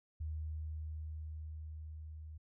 sine tone with level ramp, 77.78 Hz, D#2, in tune, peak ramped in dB -37 to -46 dBFS, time 0.2-2.38 s, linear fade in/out 10 ms, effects none

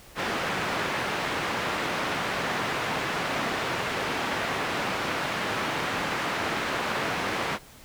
white band-pass noise, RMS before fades -29 dBFS, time 0.15-7.59 s, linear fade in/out 50 ms, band 110 to 1900 Hz, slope 12 dB/octave, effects pink hiss -50 dBFS RMS until 7.84 s

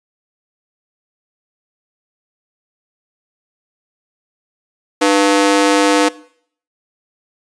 sawtooth ring-modulated tone, 398.3 Hz, G4, 28 cents sharp, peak -3 dBFS, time 5.01-6.09 s, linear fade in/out 10 ms, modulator 95.4 Hz, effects noise-tail reverb RT60 0.6 s tail -20 dB re dry + resampled to 22050 Hz

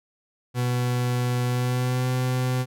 40% pulse tone with pitch glide, 123.47 to 127.16 Hz, B2 to C3, 0 to -49 cents, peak -21 dBFS, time 0.54-2.66 s, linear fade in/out 50 ms, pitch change +51 cents, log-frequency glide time 1.47-2.08 s, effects none

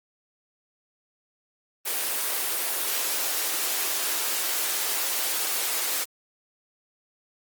white high-pass noise, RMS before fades -27 dBFS, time 1.85-6.05 s, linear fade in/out 20 ms, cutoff 320 Hz, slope 24 dB/octave, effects Opus 24 kbps

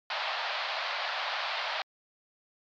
pink band-pass noise, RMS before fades -33 dBFS, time 0.1-1.82 s, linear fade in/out 2 ms, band 620 to 4600 Hz, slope 48 dB/octave, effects MP3 96 kbps

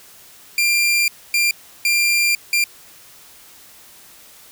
sawtooth tone bursts at uneven times, 2384 Hz, D7, 25 cents sharp, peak -11 dBFS, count 4, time 0.58-1.08 / 1.34-1.51 / 1.85-2.35 / 2.53-2.64 s, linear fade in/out 2 ms, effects white hiss -45 dBFS RMS until 4.51 s

